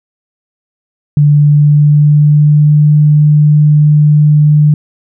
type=tone with pitch glide; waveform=sine; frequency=146.83 to 149.74 Hz; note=D3 to D3; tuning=0 to +34 cents; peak=-3 dBFS; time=1.17-4.74 s; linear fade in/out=2 ms; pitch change=+34 cents; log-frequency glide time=1.3-2.87 s; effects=none